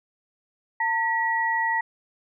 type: tone pair together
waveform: sine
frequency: 903 / 1924.5 Hz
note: A5 / B6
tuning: +45 / -45 cents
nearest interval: octave + minor second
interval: 1310 cents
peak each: -24 dBFS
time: 0.8-1.81 s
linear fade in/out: 5 ms
effects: none